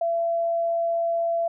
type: tone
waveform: sine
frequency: 674 Hz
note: E5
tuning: 38 cents sharp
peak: -21 dBFS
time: 0.01-1.48 s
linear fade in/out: 5 ms
effects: none